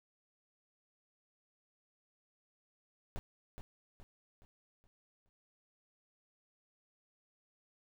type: noise with echo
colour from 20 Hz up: brown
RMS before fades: -39 dBFS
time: 3.16-3.19 s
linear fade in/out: 0 ms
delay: 420 ms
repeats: 5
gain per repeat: -7 dB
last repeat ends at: 5.29 s
effects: none